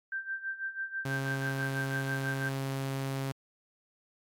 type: tone with tremolo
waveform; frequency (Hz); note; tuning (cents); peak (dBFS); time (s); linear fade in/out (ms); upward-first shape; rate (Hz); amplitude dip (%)
sine; 1568; G6; 0; -31; 0.12-2.49; 2; sine; 6.1; 80
type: tone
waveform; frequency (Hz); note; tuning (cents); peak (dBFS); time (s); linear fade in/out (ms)
sawtooth; 135.5; C#3; -39; -28; 1.05-3.32; 5
effects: AAC 64 kbps